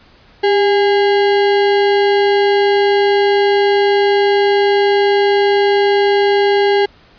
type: tone with sample-and-hold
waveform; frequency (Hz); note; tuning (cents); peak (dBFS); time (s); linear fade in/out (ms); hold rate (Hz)
sine; 400; G4; +35; -9; 0.43-6.86; 10; 1225
effects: pink hiss -47 dBFS RMS until 7.18 s + resampled to 11025 Hz